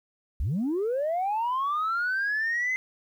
sine linear sweep, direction up, 49.05 to 2065 Hz, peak -23 dBFS, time 0.4-2.76 s, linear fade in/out 0 ms, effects tanh soft clip ceiling -22 dBFS + 10-bit

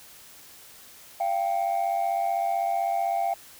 sine tone pair together, 688.2 / 784 Hz, F5 / G5, -26 / 0 cents, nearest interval major second, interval 226 cents, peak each -24 dBFS, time 1.2-3.34 s, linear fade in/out 5 ms, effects tanh soft clip ceiling -20 dBFS + white hiss -49 dBFS RMS until 3.59 s

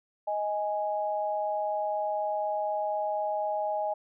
sine tone pair together, 626 / 830.1 Hz, D#5 / G#5, +10 / -1 cents, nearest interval perfect fourth, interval 489 cents, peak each -30 / -30 dBFS, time 0.27-3.94 s, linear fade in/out 10 ms, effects none

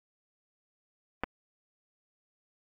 clicks, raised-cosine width 0.5 ms, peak -14 / -21 dBFS, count 2, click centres 1.236 / 1.24 s, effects AAC 64 kbps

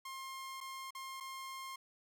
sawtooth tone with dropouts, 1064 Hz, C6, 29 cents sharp, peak -40 dBFS, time 0.05-1.76 s, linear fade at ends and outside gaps 5 ms, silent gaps 0.605-0.61 / 0.907-0.949 / 1.202-1.206 s, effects none

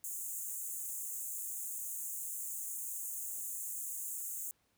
pink high-pass noise, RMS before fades -41 dBFS, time 0.04-4.51 s, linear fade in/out 0 ms, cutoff 6600 Hz, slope 96 dB/octave, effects pink hiss -75 dBFS RMS until 4.77 s + high-pass 60 Hz 12 dB/octave

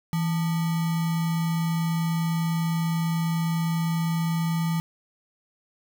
sine tone with sample-and-hold, 164.81 Hz, E3, in tune, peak -22 dBFS, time 0.13-4.8 s, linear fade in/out 0 ms, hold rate 1050 Hz, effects none

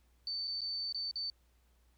sine tone with dropouts, 4544 Hz, C#8, 42 cents sharp, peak -35 dBFS, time 0.27-1.3 s, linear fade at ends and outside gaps 1 ms, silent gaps 0.473-0.477 / 0.608-0.616 / 0.925-0.946 / 1.112-1.157 s, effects added 60 Hz sine -66 dBFS peak until 1.97 s + pink hiss -75 dBFS RMS until 1.97 s

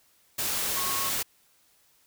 sine tone in noise, 1097 Hz, C#6, 18 cents flat, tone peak -33 dBFS, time 0.76-1.1 s, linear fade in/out 10 ms, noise white, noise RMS -29 dBFS, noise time 0.38-1.23 s, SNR -7 dB, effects white hiss -64 dBFS RMS until 2.06 s

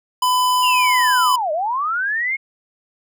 square tone, 1003 Hz, B5, 26 cents sharp, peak -15 dBFS, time 0.22-1.36 s, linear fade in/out 5 ms
sine linear two-way sweep, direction down then up, 2903 to 587.3 to 2192 Hz, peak -18 dBFS, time 0.62-2.37 s, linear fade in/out 20 ms, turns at 1.52 s
effects none

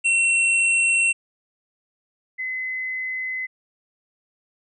square / sine tone pair in turn, 2717 / 2035 Hz, F7 / C7, -48 / -49 cents, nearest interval perfect fourth, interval 501 cents, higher first, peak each -17 / -25 dBFS, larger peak first, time 0.04-1.13 / 2.38-3.47 s, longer neither, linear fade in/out 20 ms, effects resampled to 24000 Hz

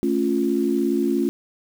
sine chord, A augmented, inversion none, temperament equal, 220 / 277.2 / 349.2 Hz, A3 / C#4 / E#4, 0 / 0 / 0 cents, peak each -24 / -22 / -22 dBFS, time 0.03-1.29 s, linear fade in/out 0 ms, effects 7-bit

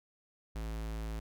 square tone, 54.7 Hz, A1, 9 cents flat, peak -37 dBFS, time 0.55-1.2 s, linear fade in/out 10 ms, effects none

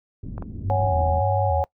pink low-pass noise, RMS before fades -34 dBFS, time 0.23-1.2 s, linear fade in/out 5 ms, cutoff 290 Hz, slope 24 dB/octave
clicks, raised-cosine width 1 ms, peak -21 dBFS, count 2, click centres 0.38 / 0.424 s
sine tone with vibrato, 90 Hz, F#2, 47 cents flat, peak -22 dBFS, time 0.62-1.65 s, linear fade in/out 50 ms, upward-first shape square, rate 1.7 Hz, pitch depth 150 cents each way
sine chord, C# suspended fourth, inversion none, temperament equal with one note detuned, 554.4 / 745.6 / 830.6 Hz, C#5 / F#5 / G#5, 0 / +13 / 0 cents, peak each -24 / -25 / -25 dBFS, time 0.7-1.64 s, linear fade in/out 0 ms
effects noise-tail reverb RT60 0.1 s tail -23 dB re dry

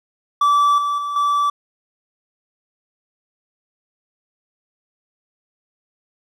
triangle tone with level steps, 1158 Hz, D6, 25 cents flat, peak -10 / -16 / -20 / -13 dBFS, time 0.41-1.5 s, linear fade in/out 5 ms, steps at 0.78 / 0.98 / 1.16 s, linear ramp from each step 2 ms, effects none

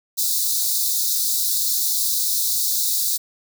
white high-pass noise, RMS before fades -21 dBFS, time 0.17-3.18 s, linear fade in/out 20 ms, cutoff 3700 Hz, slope 96 dB/octave, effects none

